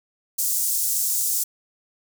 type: high-pass noise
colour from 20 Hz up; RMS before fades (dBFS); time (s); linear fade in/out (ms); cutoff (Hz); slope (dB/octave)
pink; -23; 0.38-1.44; 10; 6700; 24
effects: none